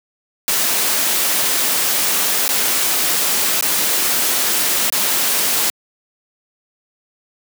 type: noise with dropouts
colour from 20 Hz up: white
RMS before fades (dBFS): -17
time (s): 0.48-5.7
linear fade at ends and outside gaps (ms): 0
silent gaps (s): 2.48-2.49 / 3.61-3.624 / 4.899-4.924
effects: high-pass 200 Hz 12 dB/octave